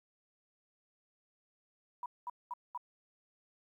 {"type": "tone bursts", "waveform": "sine", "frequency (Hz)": 977, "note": "B5", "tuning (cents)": -19, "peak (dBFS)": -37, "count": 4, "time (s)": [2.03, 2.776], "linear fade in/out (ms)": 2, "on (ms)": 29, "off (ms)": 210, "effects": ["12-bit"]}